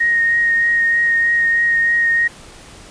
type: tone with vibrato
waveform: sine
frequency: 1864.7 Hz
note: A#6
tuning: in tune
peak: -12 dBFS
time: 0-2.28 s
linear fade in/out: 10 ms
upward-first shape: triangle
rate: 3.2 Hz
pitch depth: 16 cents each way
effects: pink hiss -40 dBFS RMS until 2.9 s + resampled to 22050 Hz

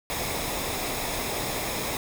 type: noise with comb filter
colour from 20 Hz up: pink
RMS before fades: -30 dBFS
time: 0.1-1.97 s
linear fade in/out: 0 ms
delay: 0.67 ms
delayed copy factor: -0.5
effects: none

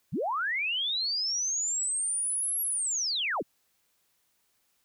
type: linear two-way sweep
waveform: sine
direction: up then down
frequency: 92.5 to 11420 to 92.5 Hz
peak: -27 dBFS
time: 0.12-3.43 s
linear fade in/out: 20 ms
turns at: 2.62 s
effects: white hiss -72 dBFS RMS until 4.84 s

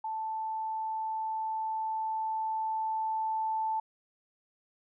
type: tone with level ramp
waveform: sine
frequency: 880 Hz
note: A5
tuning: in tune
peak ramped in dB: -32 to -28 dBFS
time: 0.04-3.8 s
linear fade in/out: 5 ms
effects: none

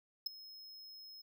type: tone with ADSR envelope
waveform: square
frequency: 5160 Hz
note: E8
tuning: 38 cents flat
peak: -31 dBFS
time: 0.26-1.22 s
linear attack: 7 ms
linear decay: 8 ms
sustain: -20 dB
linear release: 11 ms
effects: none

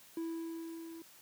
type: tone with level ramp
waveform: triangle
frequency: 329.6 Hz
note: E4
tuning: in tune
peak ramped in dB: -33 to -44 dBFS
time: 0.17-1.02 s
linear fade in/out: 2 ms
effects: white hiss -59 dBFS RMS until 1.21 s + high-pass 80 Hz 12 dB/octave

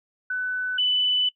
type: tone pair in turn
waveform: sine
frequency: 1500 / 2992 Hz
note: F#6 / F#7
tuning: +23 / +19 cents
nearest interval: octave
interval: 1196 cents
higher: second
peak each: -24 / -19 dBFS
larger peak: second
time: 0.3-0.78 / 0.78-1.29 s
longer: second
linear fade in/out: 5 ms
effects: noise-tail reverb RT60 0.1 s tail -20 dB re dry

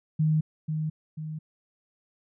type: tone with echo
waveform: sine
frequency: 155.56 Hz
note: D#3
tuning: in tune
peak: -20 dBFS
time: 0.19-0.41 s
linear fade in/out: 10 ms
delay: 490 ms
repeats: 2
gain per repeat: -6 dB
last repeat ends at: 1.39 s
effects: none

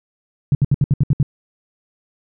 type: tone bursts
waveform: sine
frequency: 140 Hz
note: C#3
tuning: 18 cents sharp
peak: -10 dBFS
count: 8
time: 0.52-1.229 s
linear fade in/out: 2 ms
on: 30 ms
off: 67 ms
effects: none

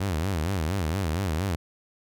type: tone with vibrato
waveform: sawtooth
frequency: 87.31 Hz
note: F2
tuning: in tune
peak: -21 dBFS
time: 0-1.56 s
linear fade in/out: 10 ms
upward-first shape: sine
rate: 4.3 Hz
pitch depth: 240 cents each way
effects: none

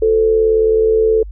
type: tone with amplitude modulation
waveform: sine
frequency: 440 Hz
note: A4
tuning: in tune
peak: -7 dBFS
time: 0.02-1.23 s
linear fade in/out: 5 ms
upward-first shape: sine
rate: 78.8 Hz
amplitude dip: 55%
effects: added 50 Hz sine -27 dBFS peak until 1.31 s

